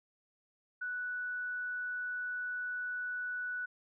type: tone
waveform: sine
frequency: 1480 Hz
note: F#6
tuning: in tune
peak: -35 dBFS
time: 0.81-3.66 s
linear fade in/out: 10 ms
effects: none